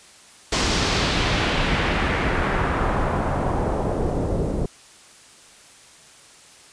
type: noise with low-pass filter sweep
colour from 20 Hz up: pink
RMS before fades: -22 dBFS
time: 0.52-4.66 s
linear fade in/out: 5 ms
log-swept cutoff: 6200 to 410 Hz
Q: 1.3
effects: white hiss -48 dBFS RMS until 6.72 s + resampled to 22050 Hz